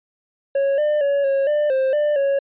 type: tone with pitch steps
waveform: triangle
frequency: 552 / 599 / 563 / 547 / 595 / 528 / 594 / 554 Hz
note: C#5 / D5 / C#5 / C#5 / D5 / C5 / D5 / C#5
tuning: -7 / +34 / +27 / -23 / +22 / +16 / +20 / -1 cents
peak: -14 dBFS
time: 0.55-2.39 s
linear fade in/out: 5 ms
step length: 230 ms
effects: resampled to 8000 Hz